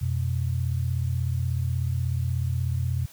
sine tone pair together, 88.23 / 124.7 Hz, F2 / B2, +18 / +17 cents, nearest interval tritone, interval 599 cents, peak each -26 dBFS, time 0.01-3.06 s, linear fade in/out 10 ms, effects white hiss -51 dBFS RMS until 3.12 s

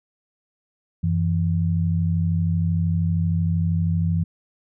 sine tone pair together, 92.5 / 165.39 Hz, F#2 / E3, 0 / +6 cents, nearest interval minor seventh, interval 1006 cents, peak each -21 dBFS, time 1.03-4.24 s, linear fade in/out 10 ms, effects none

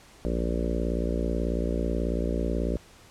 harmonic tone, 58.27 Hz, A#1, in tune, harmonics 1 / 3 / 4 / 5 / 6 / 7 / 8 / 9 / 10, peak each -28 / -33 / -34 / -35 / -36 / -36 / -37 / -38 / -38 dBFS, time 0.25-2.77 s, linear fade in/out 0 ms, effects pink hiss -53 dBFS RMS until 3.1 s + low-pass 10000 Hz 12 dB/octave

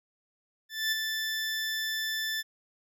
20% pulse tone with ADSR envelope, 1760 Hz, A6, in tune, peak -20 dBFS, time 0.69-2.43 s, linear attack 230 ms, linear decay 15 ms, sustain -5 dB, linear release 30 ms, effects none

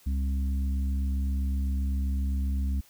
harmonic tone, 67.7 Hz, C#2, 40 cents flat, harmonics 1 / 3 / 4, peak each -25 / -37 / -43 dBFS, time 0.06-2.81 s, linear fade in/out 10 ms, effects white hiss -58 dBFS RMS until 2.89 s

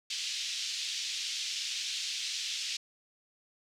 pink band-pass noise, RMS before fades -36 dBFS, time 0.1-2.77 s, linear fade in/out 5 ms, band 2900 to 6200 Hz, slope 24 dB/octave, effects none

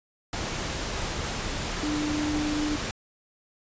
sine tone in noise, 299.7 Hz, D4, 35 cents sharp, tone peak -26 dBFS, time 1.83-2.76 s, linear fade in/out 2 ms, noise pink, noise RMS -31 dBFS, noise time 0.33-2.91 s, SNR +2 dB, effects resampled to 16000 Hz

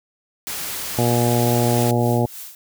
white noise, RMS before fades -28 dBFS, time 0.47-1.91 s, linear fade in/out 0 ms
harmonic tone, 119.6 Hz, A#2, 45 cents sharp, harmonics 1 / 2 / 3 / 4 / 5 / 6 / 7, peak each -19 / -22 / -24 / -25 / -26 / -27 / -27 dBFS, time 0.98-2.26 s, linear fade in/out 5 ms
blue noise with tremolo, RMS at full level -34 dBFS, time 1.42-2.55 s, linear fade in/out 2 ms, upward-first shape sine, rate 3.3 Hz, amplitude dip 70%
effects none

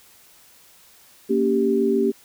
sine chord, G diminished, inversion first, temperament equal with one note detuned, 233.1 / 280.4 / 392 Hz, Bb3 / Db4 / G4, 0 / +20 / 0 cents, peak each -22 / -24 / -19 dBFS, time 1.29-2.12 s, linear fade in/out 20 ms, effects white hiss -52 dBFS RMS until 2.24 s

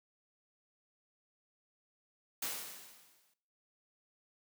white noise with exponential decay, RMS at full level -36 dBFS, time 2.42-3.34 s, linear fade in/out 5 ms, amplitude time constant 200 ms, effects noise-tail reverb RT60 0.6 s tail -18 dB re dry + high-pass 150 Hz 12 dB/octave

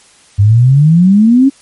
sine exponential sweep, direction up, 97.6 to 280.4 Hz, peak -3 dBFS, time 0.38-1.5 s, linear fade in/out 20 ms, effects white hiss -44 dBFS RMS until 1.61 s + MP3 48 kbps

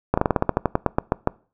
slowing click train, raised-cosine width 1 ms, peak -3 dBFS, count 15, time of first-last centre 0.14-1.274 s, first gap 35 ms, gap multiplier 1.12, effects noise-tail reverb RT60 0.4 s tail -23 dB re dry

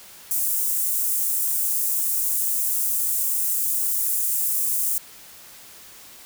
white high-pass noise, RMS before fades -23 dBFS, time 0.31-4.98 s, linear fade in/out 0 ms, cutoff 7900 Hz, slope 24 dB/octave, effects white hiss -45 dBFS RMS until 6.25 s

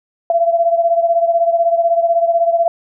sine beating tone pair, 673 / 689 Hz, E5 / F5, +36 / -24 cents, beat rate 16 Hz, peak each -12 / -17 dBFS, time 0.3-2.68 s, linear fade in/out 2 ms, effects none

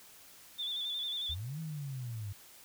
sine tone with vibrato, 3520 Hz, A7, in tune, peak -34 dBFS, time 0.58-1.35 s, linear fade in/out 20 ms, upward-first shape square, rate 11 Hz, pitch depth 36 cents each way
sine linear two-way sweep, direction up then down, 69.3 to 163.4 to 97.3 Hz, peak -37 dBFS, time 1.29-2.33 s, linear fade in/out 10 ms, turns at 1.6 s
effects white hiss -56 dBFS RMS until 2.64 s

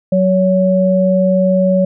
sine tone pair together, 185.9 / 562.4 Hz, F#3 / C#5, +8 / +25 cents, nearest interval octave + perfect fifth, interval 1917 cents, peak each -12 dBFS, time 0.12-1.85 s, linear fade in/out 5 ms, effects none

